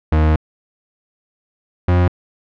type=tone pair in turn; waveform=40% pulse; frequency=77.78 / 88.94 Hz; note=D#2 / F2; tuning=0 / +32 cents; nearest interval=major second; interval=232 cents; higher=second; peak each=-10 dBFS; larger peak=neither; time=0.12-0.36 / 1.88-2.08 s; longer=first; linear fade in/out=5 ms; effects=low-pass 2000 Hz 12 dB/octave